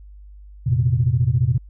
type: chord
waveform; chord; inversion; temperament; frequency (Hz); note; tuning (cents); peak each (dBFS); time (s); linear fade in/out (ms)
sine; F suspended fourth; none; equal; 87.31 / 116.54 / 130.81; F2 / Bb2 / C3; 0 / 0 / 0; -23 / -18 / -18; 0.66-1.58; 10
effects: tanh soft clip ceiling -6 dBFS + added 50 Hz sine -39 dBFS peak until 1.69 s